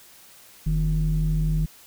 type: tone pair together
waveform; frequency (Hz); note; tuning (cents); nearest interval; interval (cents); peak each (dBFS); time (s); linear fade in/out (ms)
sine; 43.87 / 156.2; F1 / D#3; +9 / +7; octave + minor seventh; 2198; -21; 0.66-1.66; 10
effects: tanh soft clip ceiling -15 dBFS + white hiss -50 dBFS RMS until 1.86 s